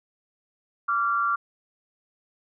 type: tone pair together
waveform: sine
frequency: 1161.3 / 1381 Hz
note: D6 / F6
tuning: -20 / -20 cents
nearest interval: minor third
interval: 300 cents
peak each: -24 dBFS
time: 0.88-1.36 s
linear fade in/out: 10 ms
effects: none